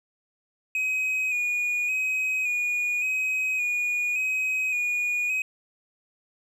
triangle tone with vibrato, 2489 Hz, D#7, in tune, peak -22 dBFS, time 0.75-5.42 s, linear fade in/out 2 ms, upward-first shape square, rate 0.88 Hz, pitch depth 28 cents each way, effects none

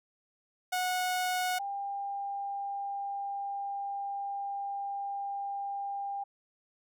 sawtooth / sine tone pair in turn, 732 / 798.7 Hz, F#5 / G5, -19 / +32 cents, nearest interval major second, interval 151 cents, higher second, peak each -25 / -33 dBFS, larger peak first, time 0.72-1.59 / 1.59-6.24 s, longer second, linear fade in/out 10 ms, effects none

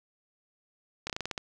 slowing click train, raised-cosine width 0.2 ms, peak -16 dBFS, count 8, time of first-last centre 1.07-1.378 s, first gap 27 ms, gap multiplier 1.16, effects none

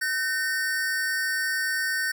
square tone pair together, 1527 / 1826 Hz, G6 / A#6, -46 / -36 cents, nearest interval minor third, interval 310 cents, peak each -28 dBFS, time 0.01-2.12 s, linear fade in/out 10 ms, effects none

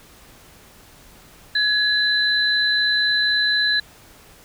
sine tone pair together, 1691 / 4018 Hz, G#6 / B7, +31 / +29 cents, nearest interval octave + minor third, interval 1498 cents, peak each -19 dBFS, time 1.55-3.8 s, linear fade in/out 5 ms, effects pink hiss -48 dBFS RMS until 4.44 s

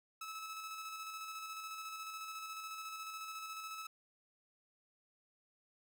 sawtooth tone with tremolo, 1300 Hz, E6, 24 cents flat, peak -39 dBFS, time 0.21-3.87 s, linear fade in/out 5 ms, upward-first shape square, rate 14 Hz, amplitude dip 30%, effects none

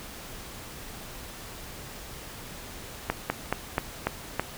slowing click train, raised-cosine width 0.5 ms, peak -9 dBFS, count 6, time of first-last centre 3.1-4.396 s, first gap 200 ms, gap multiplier 1.13, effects pink hiss -42 dBFS RMS until 4.57 s

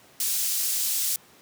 pink high-pass noise, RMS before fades -26 dBFS, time 0.2-1.16 s, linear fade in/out 2 ms, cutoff 6300 Hz, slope 12 dB/octave, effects pink hiss -54 dBFS RMS until 1.41 s + high-pass 150 Hz 12 dB/octave

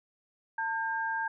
sine tone pair together, 898 / 1600 Hz, A5 / G6, +35 / +35 cents, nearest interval minor seventh, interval 1000 cents, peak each -32 / -32 dBFS, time 0.58-1.28 s, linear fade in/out 5 ms, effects none

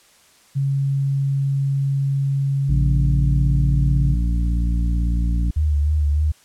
sine tone, 137.9 Hz, C#3, 9 cents flat, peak -17 dBFS, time 0.55-4.15 s, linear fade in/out 20 ms
harmonic tone, 58 Hz, A#1, 8 cents flat, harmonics 1 / 2 / 3 / 4 / 5, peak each -17 / -29 / -27 / -37 / -34 dBFS, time 2.69-5.51 s, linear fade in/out 5 ms
sine tone with vibrato, 74.5 Hz, D2, 25 cents sharp, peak -15 dBFS, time 5.56-6.32 s, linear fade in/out 10 ms, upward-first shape sine, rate 3.3 Hz, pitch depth 49 cents each way
effects white hiss -53 dBFS RMS until 6.44 s + low-pass 10000 Hz 12 dB/octave

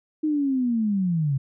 sine linear sweep, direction down, 313.3 to 130.81 Hz, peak -20 dBFS, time 0.23-1.38 s, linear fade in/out 10 ms, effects none

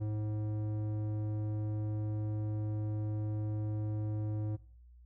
square tone with low-pass filter, 106.6 Hz, G#2, 46 cents sharp, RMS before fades -35 dBFS, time 0-4.57 s, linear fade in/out 20 ms, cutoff 460 Hz, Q 0.71, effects noise-tail reverb RT60 0.6 s tail -23 dB re dry + added 60 Hz sine -54 dBFS peak until 5.05 s

